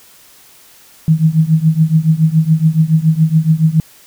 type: tone with tremolo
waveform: sine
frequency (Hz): 159.2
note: D#3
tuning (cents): +40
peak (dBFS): -4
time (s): 1.08-3.8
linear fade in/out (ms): 0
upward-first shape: triangle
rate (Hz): 7.1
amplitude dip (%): 95
effects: white hiss -44 dBFS RMS until 4.06 s